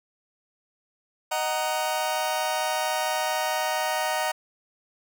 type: chord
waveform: sawtooth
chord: D# minor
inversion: none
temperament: just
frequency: 622.3 / 746.7 / 933.4 Hz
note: D#5 / F#5 / A#5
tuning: 0 / +16 / +2 cents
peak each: -25 dBFS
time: 1.31-4.32 s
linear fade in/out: 10 ms
effects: none